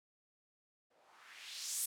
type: noise with low-pass filter sweep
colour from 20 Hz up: violet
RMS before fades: -45 dBFS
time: 0.9-1.86 s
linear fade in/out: 10 ms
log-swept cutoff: 460 to 11000 Hz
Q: 1.8
effects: none